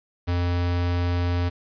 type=tone; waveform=square; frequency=87.9 Hz; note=F2; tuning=12 cents sharp; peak=-22 dBFS; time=0.27-1.5 s; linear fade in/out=20 ms; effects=resampled to 11025 Hz + 8-bit